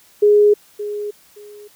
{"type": "tone with echo", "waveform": "sine", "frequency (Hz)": 415.3, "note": "G#4", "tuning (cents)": 0, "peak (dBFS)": -8, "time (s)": [0.22, 0.54], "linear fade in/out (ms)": 10, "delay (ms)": 570, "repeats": 2, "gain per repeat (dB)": -14, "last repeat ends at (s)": 1.68, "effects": ["white hiss -51 dBFS RMS until 1.75 s"]}